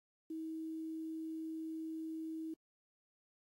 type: tone with quantisation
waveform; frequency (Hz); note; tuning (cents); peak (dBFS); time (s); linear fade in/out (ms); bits
sine; 320; D#4; +49; -40; 0.3-2.54; 5; 11
effects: AAC 48 kbps